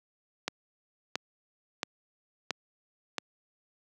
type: click train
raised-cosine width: 0.2 ms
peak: -12 dBFS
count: 5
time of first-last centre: 0.48-3.183 s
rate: 1.48 Hz
effects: high-pass 200 Hz 12 dB/octave